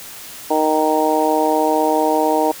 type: harmonic tone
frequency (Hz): 155.4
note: D#3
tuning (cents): -2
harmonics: 2 / 3 / 4 / 5 / 6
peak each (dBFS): -20 / -20 / -20 / -20 / -20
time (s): 0.5-2.52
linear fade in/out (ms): 10
effects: white hiss -35 dBFS RMS until 2.6 s